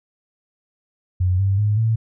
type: tone with pitch steps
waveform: sine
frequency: 91.2 / 97.75 / 104.76 / 112.28 Hz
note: F#2 / G2 / G#2 / A2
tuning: -24 / -4 / +16 / +36 cents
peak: -15 dBFS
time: 1.2-1.96 s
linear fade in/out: 10 ms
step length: 190 ms
effects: none